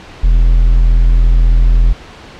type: tone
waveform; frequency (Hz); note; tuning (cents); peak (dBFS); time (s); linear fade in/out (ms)
triangle; 41.75; E1; +23; -3; 0.23-1.93; 10
effects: pink hiss -34 dBFS RMS until 2.39 s + low-pass 4000 Hz 12 dB/octave